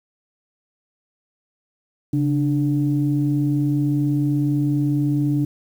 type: tone pair together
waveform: sine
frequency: 139.2 / 295 Hz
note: C#3 / D4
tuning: +8 / +8 cents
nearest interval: octave + minor second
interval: 1300 cents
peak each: -19 dBFS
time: 2.13-5.45 s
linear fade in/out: 5 ms
effects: tanh soft clip ceiling -9 dBFS + 8-bit